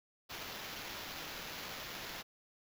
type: noise with sample-and-hold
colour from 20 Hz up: white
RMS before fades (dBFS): -45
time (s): 0.29-2.23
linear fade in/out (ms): 20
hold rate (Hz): 8820
effects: none